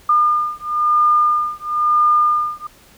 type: beating tone pair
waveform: sine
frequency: 1209 / 1210 Hz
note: D6 / D#6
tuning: +50 / -49 cents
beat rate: 1 Hz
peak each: -16 dBFS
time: 0.09-2.67 s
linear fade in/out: 5 ms
effects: pink hiss -48 dBFS RMS until 2.97 s